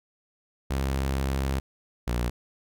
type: tone pair in turn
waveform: sawtooth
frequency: 67.3 / 59.96 Hz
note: C2 / A#1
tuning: +49 / +49 cents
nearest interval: major second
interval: 200 cents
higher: first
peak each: -21 dBFS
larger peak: neither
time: 0.7-1.6 / 2.07-2.3 s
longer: first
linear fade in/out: 10 ms
effects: none